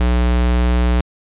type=tone; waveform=square; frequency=60.7 Hz; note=B1; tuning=29 cents flat; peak=-13 dBFS; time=0-1.01 s; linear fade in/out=5 ms; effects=resampled to 8000 Hz